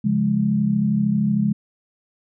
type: chord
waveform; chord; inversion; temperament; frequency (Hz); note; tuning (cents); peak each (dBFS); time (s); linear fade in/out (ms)
sine; Db major; none; equal; 138.59 / 174.61 / 207.7; Db3 / F3 / Ab3; 0 / 0 / 0; -24 / -24 / -18; 0.04-1.53; 10
effects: none